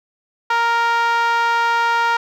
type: tone with band-pass filter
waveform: 5% pulse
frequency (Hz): 466.2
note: A#4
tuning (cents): 0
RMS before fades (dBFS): -17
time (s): 0.5-2.17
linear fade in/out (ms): 5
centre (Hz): 1100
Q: 7.1
effects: none